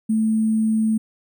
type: tone with sample-and-hold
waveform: sine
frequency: 220 Hz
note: A3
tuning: in tune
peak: -16 dBFS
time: 0.09-0.98 s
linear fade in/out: 10 ms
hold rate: 8820 Hz
effects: none